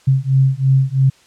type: beating tone pair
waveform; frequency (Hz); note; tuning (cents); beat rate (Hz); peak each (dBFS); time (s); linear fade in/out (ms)
sine; 132.4 / 135.4; C3 / C#3; +21 / -40; 3; -14; 0.07-1.1; 10
effects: white hiss -51 dBFS RMS until 1.26 s + low-pass 7000 Hz 12 dB/octave